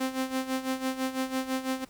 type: tone with tremolo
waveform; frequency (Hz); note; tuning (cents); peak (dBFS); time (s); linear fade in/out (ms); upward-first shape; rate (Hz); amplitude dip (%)
sawtooth; 261.6; C4; 0; -22; 0-1.85; 10; sine; 6; 75
effects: pink hiss -58 dBFS RMS until 1.89 s